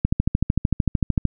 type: click train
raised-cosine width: 5 ms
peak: -5 dBFS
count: 17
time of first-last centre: 0.05-1.253 s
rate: 13.3 Hz
effects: none